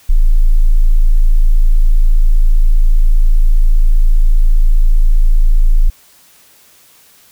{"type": "tone", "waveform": "sine", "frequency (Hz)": 27.5, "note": "A0", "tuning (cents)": 0, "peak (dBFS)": -4, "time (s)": [0.09, 5.9], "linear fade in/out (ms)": 10, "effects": ["white hiss -46 dBFS RMS until 7.31 s"]}